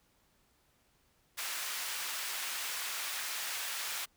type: high-pass noise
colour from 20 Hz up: pink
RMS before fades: -38 dBFS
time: 1.37-4.06 s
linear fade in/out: 20 ms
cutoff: 1400 Hz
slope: 12 dB/octave
effects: pink hiss -71 dBFS RMS until 4.16 s